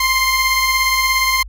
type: tone pair together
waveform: 25% pulse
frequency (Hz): 1046.5 / 2110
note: C6 / C7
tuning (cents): 0 / +14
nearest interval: octave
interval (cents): 1214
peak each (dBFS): -13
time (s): 0-1.43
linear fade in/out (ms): 5
effects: added 50 Hz sine -31 dBFS peak until 1.48 s